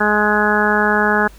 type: harmonic tone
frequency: 210 Hz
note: G#3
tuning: 19 cents sharp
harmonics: 1 / 2 / 3 / 4 / 5 / 6 / 7 / 8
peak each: -20 / -20 / -24 / -20 / -24 / -23 / -19 / -19 dBFS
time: 0-1.28 s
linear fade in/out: 10 ms
effects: added 50 Hz sine -39 dBFS peak until 1.38 s + pink hiss -47 dBFS RMS until 1.38 s